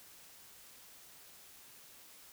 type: silence
effects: white hiss -57 dBFS RMS until 2.32 s